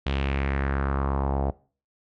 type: tone with low-pass filter sweep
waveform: sawtooth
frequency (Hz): 68.5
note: C#2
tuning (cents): -20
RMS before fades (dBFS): -26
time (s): 0.06-1.51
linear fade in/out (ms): 5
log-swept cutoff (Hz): 3300 to 700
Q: 2.9
effects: noise-tail reverb RT60 0.4 s tail -21 dB re dry